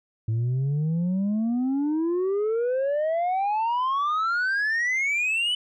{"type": "exponential sweep", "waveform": "sine", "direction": "up", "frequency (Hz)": [108.7, 3014], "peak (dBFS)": -19, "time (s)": [0.28, 5.55], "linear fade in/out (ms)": 5, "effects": ["tanh soft clip ceiling -21 dBFS"]}